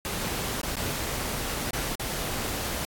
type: noise with dropouts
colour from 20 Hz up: pink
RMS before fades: -31 dBFS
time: 0.05-2.85 s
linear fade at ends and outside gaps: 0 ms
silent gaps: 0.614-0.633 / 0.756-0.768 / 1.707-1.733 / 1.952-1.997 s
effects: AAC 64 kbps